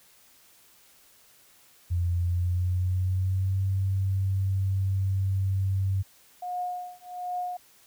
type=tone with pitch glide; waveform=sine; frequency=87.31 to 96.32 Hz; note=F2 to G2; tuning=0 to -30 cents; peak=-23 dBFS; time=1.9-6.03 s; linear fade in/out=20 ms; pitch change=+170 cents; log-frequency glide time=2.22-3.62 s
type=tone with tremolo; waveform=sine; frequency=720 Hz; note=F#5; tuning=47 cents flat; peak=-27 dBFS; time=6.42-7.57 s; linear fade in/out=5 ms; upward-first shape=triangle; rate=1.3 Hz; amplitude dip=100%
effects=white hiss -58 dBFS RMS until 7.86 s